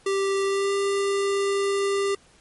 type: tone with pitch glide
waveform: square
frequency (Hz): 392 to 397.2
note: G4 to G4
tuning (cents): 0 to +23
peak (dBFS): -22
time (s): 0.06-2.15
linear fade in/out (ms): 5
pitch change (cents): +23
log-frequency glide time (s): 0.45-0.72
effects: pink hiss -56 dBFS RMS until 2.4 s + MP3 48 kbps